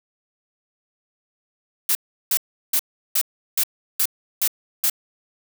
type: noise bursts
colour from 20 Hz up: blue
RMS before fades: -19 dBFS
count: 8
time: 1.89-4.898 s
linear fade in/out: 2 ms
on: 61 ms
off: 360 ms
effects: none